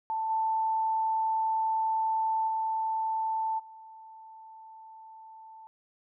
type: tone with level steps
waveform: sine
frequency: 885 Hz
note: A5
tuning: 10 cents sharp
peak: -28 / -25 / -27 / -46 dBFS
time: 0.1-5.67 s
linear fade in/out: 0 ms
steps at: 0.29 / 2.47 / 3.58 s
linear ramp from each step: 20 ms
effects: none